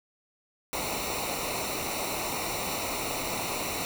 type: noise with comb filter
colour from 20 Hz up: pink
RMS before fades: -32 dBFS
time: 0.73-3.85 s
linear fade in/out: 0 ms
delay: 0.61 ms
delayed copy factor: -0.75
effects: none